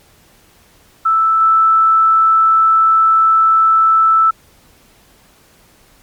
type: tone with level steps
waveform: sine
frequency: 1318.5 Hz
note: E6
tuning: in tune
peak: -9 / -7 dBFS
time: 1.05-4.31 s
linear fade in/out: 10 ms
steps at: 1.4 s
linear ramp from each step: 20 ms
effects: pink hiss -49 dBFS RMS until 6.02 s + MP3 96 kbps